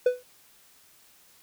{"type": "tone with exponential decay", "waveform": "triangle", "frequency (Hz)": 497.6, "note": "B4", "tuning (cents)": 13, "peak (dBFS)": -13, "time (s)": [0.06, 0.23], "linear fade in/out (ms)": 5, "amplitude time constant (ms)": 35, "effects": ["white hiss -58 dBFS RMS until 1.42 s"]}